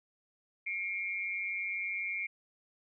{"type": "tone pair together", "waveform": "sine", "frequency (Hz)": [2158, 2350], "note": ["C#7", "D7"], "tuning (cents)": [-47, 1], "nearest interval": "minor second", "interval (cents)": 148, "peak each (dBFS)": [-36, -36], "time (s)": [0.66, 2.27], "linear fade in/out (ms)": 10, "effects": []}